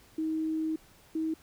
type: tone pair in turn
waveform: sine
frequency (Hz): 316.6 / 318.8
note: D#4 / D#4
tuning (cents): +30 / +42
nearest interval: unison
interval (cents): 12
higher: second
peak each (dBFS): -28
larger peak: neither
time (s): 0.18-0.76 / 1.15-1.34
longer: first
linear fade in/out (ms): 5
effects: pink hiss -59 dBFS RMS until 1.42 s